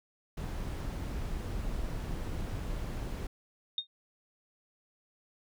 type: noise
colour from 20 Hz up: brown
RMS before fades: -36 dBFS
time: 0.37-3.27 s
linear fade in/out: 5 ms
type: tone with exponential decay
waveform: sine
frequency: 3688 Hz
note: A#7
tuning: 19 cents flat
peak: -26 dBFS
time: 3.78-3.87 s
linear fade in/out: 2 ms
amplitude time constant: 18 ms
effects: none